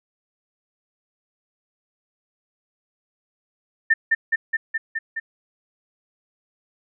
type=tone with echo; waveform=sine; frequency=1794 Hz; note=A6; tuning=33 cents sharp; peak=-12 dBFS; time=3.9-3.94 s; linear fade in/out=10 ms; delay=210 ms; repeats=6; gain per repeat=-2 dB; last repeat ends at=5.2 s; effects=none